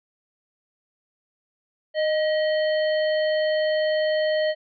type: harmonic tone with a mistuned harmonic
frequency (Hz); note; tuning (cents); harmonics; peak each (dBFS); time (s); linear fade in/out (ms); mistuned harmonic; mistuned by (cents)
618; D#5; -12; 1 / 3 / 5 / 7; -20 / -30 / -34 / -37; 1.94-4.55; 50; 3; +46
effects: none